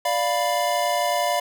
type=chord; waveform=square; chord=B diminished; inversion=first; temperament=equal; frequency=587.3 / 698.5 / 987.8 Hz; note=D5 / F5 / B5; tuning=0 / 0 / 0 cents; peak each=-26 / -24 / -27 dBFS; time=0.05-1.4 s; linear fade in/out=5 ms; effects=none